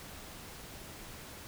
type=silence; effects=pink hiss -48 dBFS RMS until 1.47 s